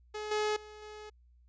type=tone with level steps; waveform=sawtooth; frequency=424.3 Hz; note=G#4; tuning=37 cents sharp; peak=-33 / -25 / -44 / -41 dBFS; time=0.14-1.1 s; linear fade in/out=10 ms; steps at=0.31 / 0.56 / 0.82 s; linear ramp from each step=5 ms; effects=added 60 Hz sine -59 dBFS peak until 1.48 s + resampled to 16000 Hz